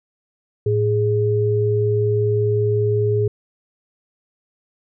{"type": "tone pair together", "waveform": "sine", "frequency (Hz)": [110, 415.3], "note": ["A2", "G#4"], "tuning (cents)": [0, 0], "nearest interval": "octave + major seventh", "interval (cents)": 2300, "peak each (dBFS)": -18, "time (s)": [0.66, 3.28], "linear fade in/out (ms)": 5, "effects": []}